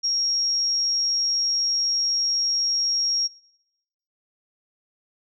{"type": "tone", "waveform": "sine", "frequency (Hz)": 5588, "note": "F8", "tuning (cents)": 0, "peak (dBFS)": -20, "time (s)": [0.03, 3.28], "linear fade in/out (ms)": 20, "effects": ["noise-tail reverb RT60 1.0 s tail -24 dB re dry"]}